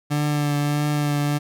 30% pulse tone with vibrato, 146.83 Hz, D3, in tune, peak -17 dBFS, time 0.1-1.39 s, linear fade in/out 20 ms, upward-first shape triangle, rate 1.6 Hz, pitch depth 22 cents each way, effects none

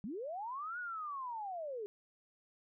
sine linear two-way sweep, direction up then down, 178.9 to 1480 to 395.1 Hz, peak -39 dBFS, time 0.04-1.86 s, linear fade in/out 0 ms, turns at 0.79 s, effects none

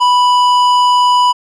triangle tone with tanh clipping, 987.8 Hz, B5, in tune, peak -9 dBFS, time 0-1.33 s, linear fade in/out 20 ms, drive 16 dB, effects none

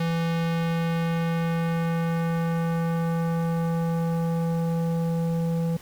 square tone with low-pass filter sweep, 166.4 Hz, E3, 17 cents sharp, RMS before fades -25 dBFS, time 0-5.77 s, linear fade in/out 5 ms, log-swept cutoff 4000 to 530 Hz, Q 0.92, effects pink hiss -48 dBFS RMS until 5.81 s

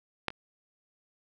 clicks, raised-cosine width 0.3 ms, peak -12 / -27 dBFS, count 2, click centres 0.283 / 0.304 s, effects none

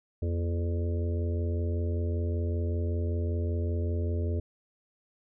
harmonic tone with a mistuned harmonic, 85.2 Hz, F2, 42 cents flat, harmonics 1 / 3 / 4 / 5 / 6 / 7, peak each -27 / -39 / -40 / -39 / -47 / -44 dBFS, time 0.22-4.4 s, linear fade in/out 5 ms, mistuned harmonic 3, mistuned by -110 cents, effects none

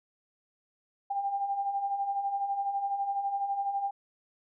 sine beating tone pair, 786 / 798 Hz, G5 / G5, +4 / +31 cents, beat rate 12 Hz, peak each -37 / -29 dBFS, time 1.1-3.91 s, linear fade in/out 10 ms, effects none

